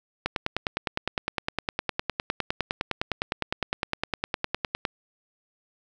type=click train; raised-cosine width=0.3 ms; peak=-9 dBFS; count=46; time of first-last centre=0.26-4.852 s; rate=9.8 Hz; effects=none